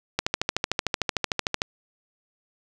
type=click train; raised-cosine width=0.2 ms; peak=-5 dBFS; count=20; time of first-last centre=0.19-1.619 s; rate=13.3 Hz; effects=none